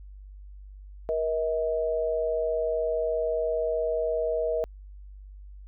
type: tone pair together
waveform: sine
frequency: 474.9 / 638 Hz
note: A#4 / D#5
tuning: +32 / +43 cents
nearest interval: perfect fourth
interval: 511 cents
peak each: -27 dBFS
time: 1.09-4.64 s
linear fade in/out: 0 ms
effects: added 49 Hz sine -42 dBFS peak until 5.67 s